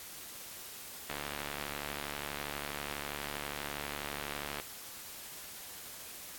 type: click train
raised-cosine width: 0.3 ms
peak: -21 dBFS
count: 254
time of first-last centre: 1.1-4.599 s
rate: 72.3 Hz
effects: white hiss -47 dBFS RMS until 6.38 s + AAC 64 kbps